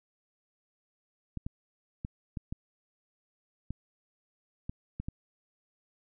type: clicks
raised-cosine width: 5 ms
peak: -23 dBFS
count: 9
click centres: 1.373 / 1.465 / 2.049 / 2.372 / 2.525 / 3.706 / 4.695 / 5 / 5.085 s
effects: none